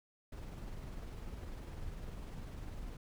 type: noise with tremolo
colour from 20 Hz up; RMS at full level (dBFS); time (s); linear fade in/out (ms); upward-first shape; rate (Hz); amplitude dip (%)
brown; -43; 0.32-2.97; 5; triangle; 20; 40
effects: none